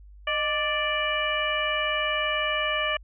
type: harmonic tone with a mistuned harmonic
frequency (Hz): 587.3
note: D5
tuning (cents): 0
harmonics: 1 / 2 / 3 / 4 / 5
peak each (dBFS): -30 / -30 / -30 / -30 / -30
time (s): 0.27-2.97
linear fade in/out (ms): 5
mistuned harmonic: 1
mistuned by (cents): +79
effects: added 50 Hz sine -45 dBFS peak until 3.03 s